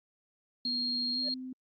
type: tone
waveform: sine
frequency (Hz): 4240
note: C8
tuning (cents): +22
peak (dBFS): -30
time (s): 0.65-1.34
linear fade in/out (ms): 2
type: tone with pitch glide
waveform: sine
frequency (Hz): 245.6 to 257.2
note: B3 to C4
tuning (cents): -9 to -30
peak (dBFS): -38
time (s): 0.65-1.53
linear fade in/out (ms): 5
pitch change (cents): +79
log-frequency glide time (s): 1.12-1.22
type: tone with exponential growth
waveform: triangle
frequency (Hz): 587.3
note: D5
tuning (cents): 0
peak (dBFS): -36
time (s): 1.18-1.29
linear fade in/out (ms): 5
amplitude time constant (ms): 22
effects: Opus 48 kbps